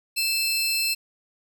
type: tone pair together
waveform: sawtooth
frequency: 2637 / 4193 Hz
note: E7 / C8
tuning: 0 / +3 cents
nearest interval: minor sixth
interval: 803 cents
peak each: -22 dBFS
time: 0.16-0.95 s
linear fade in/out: 20 ms
effects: none